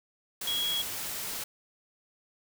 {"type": "tone in noise", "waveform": "sine", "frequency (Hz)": 3317, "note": "G#7", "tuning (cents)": -3, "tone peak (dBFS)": -28, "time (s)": [0.47, 0.82], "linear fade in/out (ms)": 5, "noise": "white", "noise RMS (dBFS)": -36, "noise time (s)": [0.41, 1.44], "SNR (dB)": 5, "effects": []}